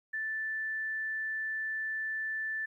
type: tone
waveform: sine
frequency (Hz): 1760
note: A6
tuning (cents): 0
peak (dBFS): -32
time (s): 0.13-2.66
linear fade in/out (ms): 10
effects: 12-bit